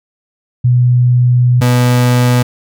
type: tone pair in turn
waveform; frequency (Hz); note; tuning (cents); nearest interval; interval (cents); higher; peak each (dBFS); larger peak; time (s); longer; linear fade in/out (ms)
sine / 35% pulse; 123.47 / 123.47; B2 / B2; 0 / 0; unison; 0; neither; -6; neither; 0.64-1.61 / 1.61-2.43; first; 10
effects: none